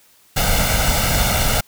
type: noise with comb filter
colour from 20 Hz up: pink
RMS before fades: -17 dBFS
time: 0.36-1.61 s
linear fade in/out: 10 ms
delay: 1.4 ms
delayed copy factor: +0.7
effects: white hiss -53 dBFS RMS until 1.67 s